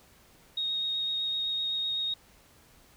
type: tone with vibrato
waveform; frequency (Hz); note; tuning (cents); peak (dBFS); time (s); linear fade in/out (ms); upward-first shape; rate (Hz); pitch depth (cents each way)
sine; 3738; A#7; +4; -28; 0.57-2.14; 5; sine; 7.9; 10
effects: pink hiss -59 dBFS RMS until 2.96 s